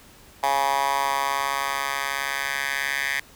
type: tone with high-pass filter sweep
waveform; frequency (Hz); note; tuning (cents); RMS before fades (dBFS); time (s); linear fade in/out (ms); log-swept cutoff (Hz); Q
10% pulse; 138.59; C#3; 0; -25; 0.43-3.2; 5; 860 to 1800; 3.7
effects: pink hiss -50 dBFS RMS until 3.35 s